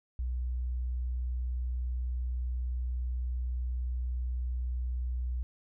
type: tone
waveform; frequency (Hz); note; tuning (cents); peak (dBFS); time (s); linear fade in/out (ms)
sine; 61.74; B1; 0; -30; 0.19-5.43; 0
effects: none

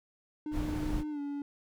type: tone with pitch glide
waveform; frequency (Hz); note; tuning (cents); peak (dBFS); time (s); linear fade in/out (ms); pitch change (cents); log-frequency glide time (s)
triangle; 302.6 to 285.6; D#4 to D4; -48 to -48; -32; 0.46-1.42; 2; -100; 1.1-1.2
type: noise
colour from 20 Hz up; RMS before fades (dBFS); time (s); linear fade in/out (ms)
brown; -34; 0.51-1.04; 50
effects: none

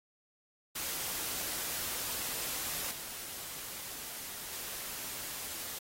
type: noise with level steps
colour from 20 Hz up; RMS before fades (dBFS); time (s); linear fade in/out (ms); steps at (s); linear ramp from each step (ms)
white; -37 / -43 / -41; 0.75-5.79; 10; 2.91 / 4.52; 5
effects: AAC 48 kbps

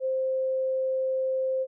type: tone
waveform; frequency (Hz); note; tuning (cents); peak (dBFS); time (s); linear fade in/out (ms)
sine; 524; C5; +2; -24; 0-1.67; 50
effects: none

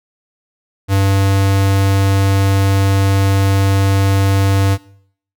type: tone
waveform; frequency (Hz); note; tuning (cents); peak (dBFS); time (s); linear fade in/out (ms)
square; 97.8; G2; -4; -11; 0.88-4.78; 50
effects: noise-tail reverb RT60 0.6 s tail -20 dB re dry

